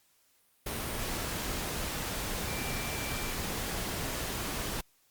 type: tone in noise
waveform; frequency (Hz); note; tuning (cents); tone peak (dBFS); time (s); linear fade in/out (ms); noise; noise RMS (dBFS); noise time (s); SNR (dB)
sine; 2349; D7; 0; -42; 2.48-3.32; 5; pink; -35; 0.66-4.81; -10
effects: white hiss -68 dBFS RMS until 5.1 s + Opus 48 kbps